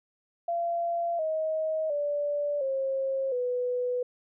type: tone with pitch steps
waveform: sine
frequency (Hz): 684 / 630.9 / 581.9 / 536.7 / 495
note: F5 / D#5 / D5 / C5 / B4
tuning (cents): -36 / +24 / -16 / +44 / +4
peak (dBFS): -26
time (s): 0.48-4.03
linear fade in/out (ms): 5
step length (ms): 710
effects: none